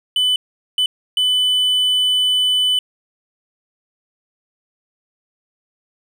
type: tone bursts at uneven times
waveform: triangle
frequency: 3000 Hz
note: F#7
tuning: 23 cents sharp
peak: -12 dBFS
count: 3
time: 0.16-0.36 / 0.78-0.86 / 1.17-2.79 s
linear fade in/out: 2 ms
effects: none